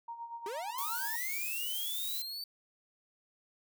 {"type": "tone with tremolo", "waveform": "sine", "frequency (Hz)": 932.3, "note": "A#5", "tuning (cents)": 0, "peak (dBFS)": -38, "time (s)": [0.08, 1.16], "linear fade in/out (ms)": 5, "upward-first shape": "sine", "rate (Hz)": 8.5, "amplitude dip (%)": 65}
{"type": "linear sweep", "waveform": "45% pulse", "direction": "up", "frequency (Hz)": [369.6, 4582], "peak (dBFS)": -38, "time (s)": [0.46, 2.44], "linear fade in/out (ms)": 2}
{"type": "noise", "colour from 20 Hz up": "violet", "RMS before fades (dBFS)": -38, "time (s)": [0.78, 2.22], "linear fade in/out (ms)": 2}
{"effects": []}